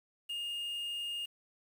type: tone with quantisation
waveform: triangle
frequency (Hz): 2836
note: F7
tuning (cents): +26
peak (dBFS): -34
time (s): 0.29-1.26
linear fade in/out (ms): 10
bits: 9
effects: none